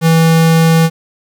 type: tone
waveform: square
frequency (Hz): 163.4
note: E3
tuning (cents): -15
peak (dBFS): -7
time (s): 0.01-0.9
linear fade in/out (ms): 50
effects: 8-bit